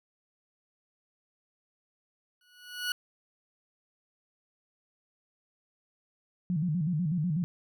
20% pulse tone with exponential growth, 1466 Hz, F#6, 16 cents flat, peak -22 dBFS, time 2.41-2.92 s, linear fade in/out 2 ms, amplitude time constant 110 ms
sine tone with vibrato, 164.81 Hz, E3, in tune, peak -26 dBFS, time 6.5-7.44 s, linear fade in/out 0 ms, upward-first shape square, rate 8.1 Hz, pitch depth 150 cents each way
effects none

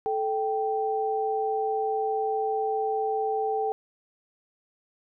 sine tone pair together, 436.3 / 781 Hz, A4 / G5, -15 / -7 cents, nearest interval minor seventh, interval 1008 cents, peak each -27 dBFS, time 0.06-3.72 s, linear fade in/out 0 ms, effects none

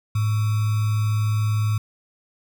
sine tone with sample-and-hold, 106.8 Hz, G#2, 49 cents sharp, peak -18 dBFS, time 0.15-1.78 s, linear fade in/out 5 ms, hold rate 1225 Hz, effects none

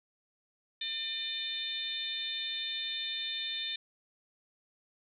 harmonic tone, 601 Hz, D5, 40 cents sharp, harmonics 3 / 4 / 5 / 6 / 7, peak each -45 / -44 / -44 / -35 / -44 dBFS, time 0.81-3.76 s, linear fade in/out 5 ms, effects none

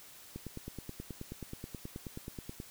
click train, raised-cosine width 3 ms, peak -28 dBFS, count 22, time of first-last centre 0.36-2.601 s, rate 9.37 Hz, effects white hiss -54 dBFS RMS until 2.7 s

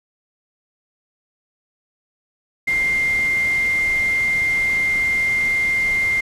sine tone in noise, 2100 Hz, C7, 6 cents sharp, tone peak -16 dBFS, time 2.67-6.21 s, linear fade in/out 10 ms, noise pink, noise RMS -34 dBFS, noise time 2.67-6.21 s, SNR +15 dB, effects low-pass 11000 Hz 12 dB/octave

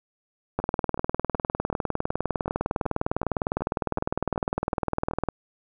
two click trains, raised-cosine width 1 ms, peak -21 / -10 dBFS, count 13 / 94, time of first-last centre 0.6-5.111 / 0.59-5.287 s, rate 2.66 / 19.8 Hz, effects none

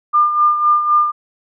sine tone with tremolo, 1202 Hz, D6, 40 cents sharp, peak -8 dBFS, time 0.13-1.12 s, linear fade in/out 20 ms, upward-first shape sine, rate 3.9 Hz, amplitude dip 60%, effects none

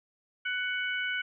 harmonic tone, 745 Hz, F#5, 12 cents sharp, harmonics 2 / 3 / 4, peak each -31 / -35 / -37 dBFS, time 0.45-1.22 s, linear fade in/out 10 ms, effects none

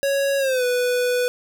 square tone with pitch glide, 554.4 to 493.9 Hz, C#5 to B4, 0 to 0 cents, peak -19 dBFS, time 0.03-1.28 s, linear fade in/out 0 ms, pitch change -200 cents, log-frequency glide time 0.38-0.64 s, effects none

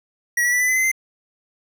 square tone with pitch steps, 1918 / 1943.7 / 1969.6 / 1996 / 2023 / 2050 / 2077 Hz, A#6 / B6 / B6 / B6 / B6 / C7 / C7, +49 / -28 / -5 / +18 / +41 / -36 / -13 cents, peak -17 dBFS, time 0.37-0.916 s, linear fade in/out 5 ms, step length 78 ms, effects none

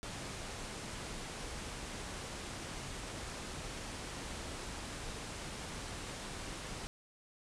pink low-pass noise, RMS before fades -44 dBFS, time 0.03-6.87 s, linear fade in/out 0 ms, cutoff 9900 Hz, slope 48 dB/octave, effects none

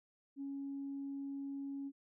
sine tone, 277.2 Hz, C#4, in tune, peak -39 dBFS, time 0.36-1.92 s, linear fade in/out 50 ms, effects tanh soft clip ceiling -35 dBFS

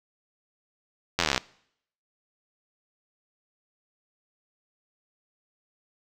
slowing click train, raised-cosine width 0.2 ms, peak -5 dBFS, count 15, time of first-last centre 1.19-1.378 s, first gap 11 ms, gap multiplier 1.03, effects noise-tail reverb RT60 0.7 s tail -23 dB re dry

